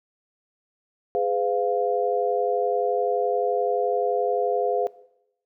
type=chord; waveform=sine; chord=F diminished; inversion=first; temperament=equal with one note detuned; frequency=415.3 / 506.9 / 698.5 Hz; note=Ab4 / Cb5 / F5; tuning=0 / +45 / 0 cents; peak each=-25 dBFS; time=1.15-4.87 s; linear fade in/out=0 ms; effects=noise-tail reverb RT60 0.8 s tail -19 dB re dry